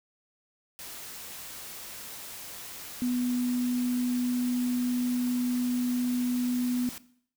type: tone in noise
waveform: sine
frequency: 246.9 Hz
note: B3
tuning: in tune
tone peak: -25 dBFS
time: 3.02-6.89 s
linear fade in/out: 0 ms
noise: white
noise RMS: -42 dBFS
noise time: 0.79-6.98 s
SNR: +14 dB
effects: noise-tail reverb RT60 0.6 s tail -18 dB re dry